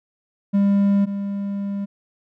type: tone pair in turn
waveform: triangle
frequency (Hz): 199.9 / 199.9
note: G3 / G3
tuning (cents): +34 / +34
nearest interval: unison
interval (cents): 0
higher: neither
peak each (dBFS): -12 / -21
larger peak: first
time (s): 0.53-1.06 / 1.06-1.86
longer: second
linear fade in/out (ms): 20
effects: none